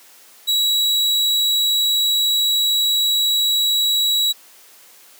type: tone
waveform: 40% pulse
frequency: 3891 Hz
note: B7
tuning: 27 cents flat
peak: -14 dBFS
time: 0.47-4.33 s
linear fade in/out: 20 ms
effects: white hiss -47 dBFS RMS until 5.19 s + high-pass 300 Hz 12 dB/octave